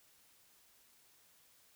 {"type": "silence", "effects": ["white hiss -67 dBFS RMS until 1.75 s"]}